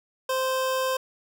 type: tone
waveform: 25% pulse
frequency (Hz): 521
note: C5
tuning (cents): -7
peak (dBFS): -20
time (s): 0.29-0.97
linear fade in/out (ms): 5
effects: none